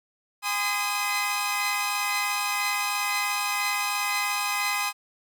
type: tone cluster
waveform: sawtooth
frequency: 818 / 1023 / 1234 / 2048 / 2531 Hz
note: G#5 / C6 / D#6 / C7 / D#7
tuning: -26 / -39 / -15 / -38 / +29 cents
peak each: -28 dBFS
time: 0.42-4.93 s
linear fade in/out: 50 ms
effects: none